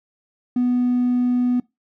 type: tone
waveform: triangle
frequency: 246.9 Hz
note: B3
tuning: in tune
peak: -13 dBFS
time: 0.56-1.6 s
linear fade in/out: 5 ms
effects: noise-tail reverb RT60 0.2 s tail -24 dB re dry + tanh soft clip ceiling -12 dBFS